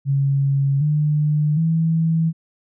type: tone with pitch steps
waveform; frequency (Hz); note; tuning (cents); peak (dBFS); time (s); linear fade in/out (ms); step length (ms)
sine; 138.5 / 150.17 / 162.81; C#3 / D3 / E3; -1 / +39 / -21; -15; 0.05-2.33; 50; 760
effects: none